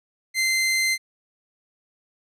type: tone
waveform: sawtooth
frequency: 2076 Hz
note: C7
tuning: 14 cents flat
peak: -16 dBFS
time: 0.34-0.98 s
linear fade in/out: 50 ms
effects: low-pass 11000 Hz 12 dB/octave